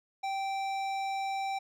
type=tone with hard clipping; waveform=triangle; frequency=780 Hz; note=G5; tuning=9 cents flat; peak=-33 dBFS; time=0.23-1.59 s; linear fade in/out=10 ms; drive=17 dB; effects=none